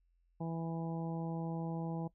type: harmonic tone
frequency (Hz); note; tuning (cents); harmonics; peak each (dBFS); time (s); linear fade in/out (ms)
164.81; E3; 0; 1 / 2 / 3 / 4 / 5 / 6; -37 / -44 / -47 / -49 / -47 / -55; 0.4-2.08; 10
effects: noise-tail reverb RT60 0.1 s tail -20 dB re dry + added 43 Hz sine -70 dBFS peak until 2.14 s